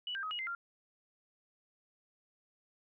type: tone with pitch steps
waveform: sine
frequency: 2951 / 1584 / 1266 / 2894 / 2079 / 1388 Hz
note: F#7 / G6 / D#6 / F#7 / C7 / F6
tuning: -5 / +18 / +30 / -39 / -12 / -11 cents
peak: -36 dBFS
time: 0.07-0.55 s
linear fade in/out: 2 ms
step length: 80 ms
effects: none